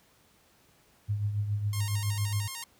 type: tone with tremolo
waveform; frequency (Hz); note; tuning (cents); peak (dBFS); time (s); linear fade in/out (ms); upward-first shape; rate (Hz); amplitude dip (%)
sine; 103.5; G#2; -5; -24; 1.08-2.48; 20; triangle; 7.2; 60
type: tone with vibrato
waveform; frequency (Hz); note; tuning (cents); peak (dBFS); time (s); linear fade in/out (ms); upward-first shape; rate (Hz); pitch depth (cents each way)
5% pulse; 995; B5; +13; -25; 1.73-2.64; 2; square; 6.7; 120
effects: pink hiss -63 dBFS RMS until 2.79 s + high-pass 60 Hz 12 dB/octave